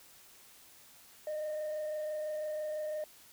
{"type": "tone with frequency modulation", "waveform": "sine", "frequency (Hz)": 612, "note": "D#5", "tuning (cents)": -29, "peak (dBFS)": -32, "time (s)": [1.27, 3.04], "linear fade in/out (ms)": 2, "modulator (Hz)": 26, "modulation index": 0.32, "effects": ["tanh soft clip ceiling -33 dBFS", "white hiss -58 dBFS RMS until 3.32 s"]}